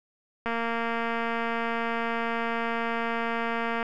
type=click train; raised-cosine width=0.5 ms; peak=-15 dBFS; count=779; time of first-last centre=0.46-3.828 s; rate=231 Hz; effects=none